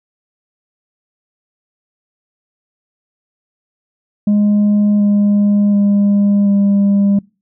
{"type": "tone with pitch steps", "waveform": "sine", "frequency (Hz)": [206.9, 204.6, 202.4, 200.2], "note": ["G#3", "G#3", "G#3", "G3"], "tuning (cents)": [-6, -26, -44, 37], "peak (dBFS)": -6, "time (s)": [4.27, 7.19], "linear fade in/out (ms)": 5, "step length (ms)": 730, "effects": ["noise-tail reverb RT60 0.3 s tail -26 dB re dry", "tanh soft clip ceiling -8 dBFS"]}